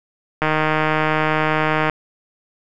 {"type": "click train", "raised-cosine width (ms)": 0.5, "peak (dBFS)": -3, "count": 230, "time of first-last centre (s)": [0.42, 1.897], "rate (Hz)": 155, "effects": []}